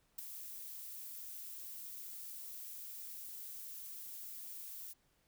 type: noise with ADSR envelope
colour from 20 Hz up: violet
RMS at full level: -38 dBFS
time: 0.18-4.94 s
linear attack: 10 ms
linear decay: 4 ms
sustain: -10 dB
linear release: 27 ms
effects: pink hiss -75 dBFS RMS until 5.27 s